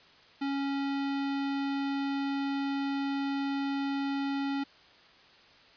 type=tone; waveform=square; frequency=277.2 Hz; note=C#4; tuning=in tune; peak=-30 dBFS; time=0.41-4.64 s; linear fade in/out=10 ms; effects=white hiss -57 dBFS RMS until 5.76 s + resampled to 11025 Hz